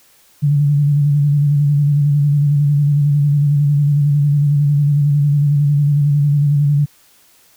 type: tone with vibrato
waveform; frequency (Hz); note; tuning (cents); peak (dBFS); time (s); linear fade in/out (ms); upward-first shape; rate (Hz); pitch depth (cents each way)
sine; 144.8; D3; -24; -10; 0.42-6.86; 20; square; 11; 33
effects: white hiss -51 dBFS RMS until 7.56 s